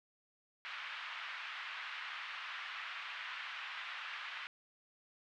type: band-pass noise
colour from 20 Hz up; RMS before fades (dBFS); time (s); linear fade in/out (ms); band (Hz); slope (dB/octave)
pink; -45; 0.65-4.47; 0; 1200 to 3200; 24
effects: none

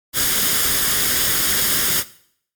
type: noise with comb filter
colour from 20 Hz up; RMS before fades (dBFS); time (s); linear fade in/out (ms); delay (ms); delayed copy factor
white; -18; 0.13-2.04; 50; 0.59; +0.55
effects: noise-tail reverb RT60 0.6 s tail -17 dB re dry + MP3 96 kbps

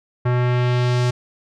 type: tone with low-pass filter sweep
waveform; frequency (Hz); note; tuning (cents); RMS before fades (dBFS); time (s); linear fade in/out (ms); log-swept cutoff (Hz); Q
square; 123.47; B2; 0; -18; 0.25-1.11; 10; 1600 to 6600; 1.1
effects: none

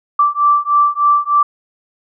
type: beating tone pair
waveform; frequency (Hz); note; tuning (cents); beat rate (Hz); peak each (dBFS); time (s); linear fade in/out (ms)
sine; 1167 / 1170.3; D6 / D6; -11 / -6; 3.3; -13; 0.19-1.43; 5
effects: none

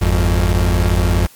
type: tone pair together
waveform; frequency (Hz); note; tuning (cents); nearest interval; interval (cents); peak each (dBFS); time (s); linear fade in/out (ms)
35% pulse; 51.91 / 87.31; G#1 / F2; 0 / 0; major sixth; 900; -13; 0.01-1.27; 10
effects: white hiss -45 dBFS RMS until 1.35 s + MP3 96 kbps

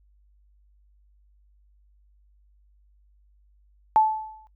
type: tone with exponential decay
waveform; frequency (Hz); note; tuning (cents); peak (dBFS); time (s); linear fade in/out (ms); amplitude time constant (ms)
sine; 870; A5; -20; -12; 3.96-4.47; 0; 110
effects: noise-tail reverb RT60 0.1 s tail -21 dB re dry + added 50 Hz sine -57 dBFS peak until 4.55 s

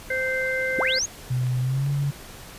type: harmonic tone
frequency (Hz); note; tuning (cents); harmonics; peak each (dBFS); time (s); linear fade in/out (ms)
520; C5; -11; 1 / 3 / 4; -27 / -27 / -27; 0.1-0.99; 5
type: linear sweep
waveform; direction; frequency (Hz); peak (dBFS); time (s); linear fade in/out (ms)
sine; up; 56 to 6840; -22; 0.78-1.06; 10
type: tone with pitch glide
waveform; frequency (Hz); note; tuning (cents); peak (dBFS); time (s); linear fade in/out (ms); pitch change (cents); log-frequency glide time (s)
sine; 126.1 to 141.54; B2 to C#3; +36 to +36; -21; 1.3-2.11; 10; +200; 1.61-1.89
type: clicks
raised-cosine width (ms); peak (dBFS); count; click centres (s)
0.3; -26; 2; 1.468 / 1.863
effects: pink hiss -42 dBFS RMS until 2.58 s + resampled to 32000 Hz

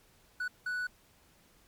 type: tone bursts at uneven times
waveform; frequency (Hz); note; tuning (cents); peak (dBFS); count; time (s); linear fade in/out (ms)
triangle; 1480; F#6; 0; -30; 2; 0.4-0.48 / 0.66-0.87; 5
effects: pink hiss -64 dBFS RMS until 1.67 s + MP3 96 kbps

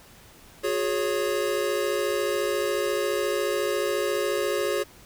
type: chord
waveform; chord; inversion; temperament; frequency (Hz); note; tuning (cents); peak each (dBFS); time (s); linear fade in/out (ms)
square; F# suspended second; none; equal with one note detuned; 361.1 / 415.3 / 554.4; F#4 / G#4 / C#5; -42 / 0 / 0; -30 / -28 / -29; 0.63-4.84; 20
effects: pink hiss -51 dBFS RMS until 5.05 s

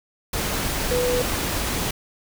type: tone in noise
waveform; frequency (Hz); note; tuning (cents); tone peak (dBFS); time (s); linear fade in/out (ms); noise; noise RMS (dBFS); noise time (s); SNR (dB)
sine; 493.9; B4; 0; -20; 0.91-1.22; 5; pink; -25; 0.33-1.91; +2
effects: none

